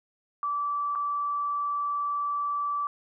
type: tone with dropouts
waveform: sine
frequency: 1159 Hz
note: D6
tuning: 23 cents flat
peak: -26 dBFS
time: 0.43-2.87 s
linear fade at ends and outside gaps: 1 ms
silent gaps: 0.952-0.957 s
effects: none